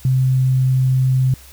sine tone, 130 Hz, C3, 11 cents flat, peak -12 dBFS, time 0.05-1.34 s, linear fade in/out 2 ms, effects added 66 Hz sine -43 dBFS peak until 1.52 s + white hiss -44 dBFS RMS until 1.52 s

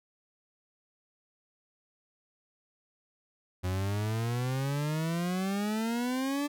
40% pulse exponential sweep, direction up, 89.8 to 293.7 Hz, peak -28 dBFS, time 3.63-6.48 s, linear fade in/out 20 ms, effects none

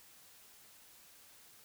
silence, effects white hiss -60 dBFS RMS until 1.64 s

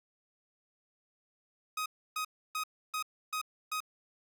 sawtooth tone bursts, 1256 Hz, D#6, 16 cents sharp, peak -29 dBFS, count 6, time 1.77-3.804 s, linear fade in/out 5 ms, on 89 ms, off 300 ms, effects none

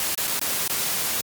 white noise with dropouts, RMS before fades -25 dBFS, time 0-1.21 s, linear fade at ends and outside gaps 1 ms, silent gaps 0.148-0.177 / 0.273-0.277 / 0.394-0.414 / 0.678-0.697 s, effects high-pass 80 Hz 12 dB/octave + Opus 48 kbps

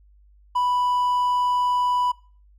triangle tone, 988 Hz, B5, in tune, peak -17 dBFS, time 0.55-2.12 s, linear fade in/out 10 ms, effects noise-tail reverb RT60 0.4 s tail -22 dB re dry + added 50 Hz sine -51 dBFS peak until 2.58 s

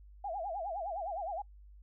sine tone with vibrato, 730 Hz, F#5, 24 cents flat, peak -35 dBFS, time 0.24-1.42 s, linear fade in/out 5 ms, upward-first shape sine, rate 9.7 Hz, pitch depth 220 cents each way, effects noise-tail reverb RT60 0.1 s tail -25 dB re dry + added 50 Hz sine -52 dBFS peak until 1.82 s

